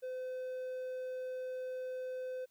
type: tone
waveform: triangle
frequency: 511 Hz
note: C5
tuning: 41 cents flat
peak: -36 dBFS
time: 0.02-2.46 s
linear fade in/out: 20 ms
effects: white hiss -75 dBFS RMS until 2.5 s